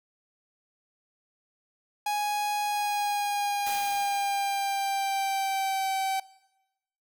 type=tone with pitch glide; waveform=45% pulse; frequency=830.6 to 770.5 Hz; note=G#5 to G5; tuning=0 to -30 cents; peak=-26 dBFS; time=2.06-6.2 s; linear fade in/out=5 ms; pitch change=-130 cents; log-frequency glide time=2.64-5.9 s
type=noise with exponential decay; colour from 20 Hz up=white; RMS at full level=-36 dBFS; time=3.66-5.18 s; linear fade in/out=5 ms; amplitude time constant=330 ms
effects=noise-tail reverb RT60 1.0 s tail -21 dB re dry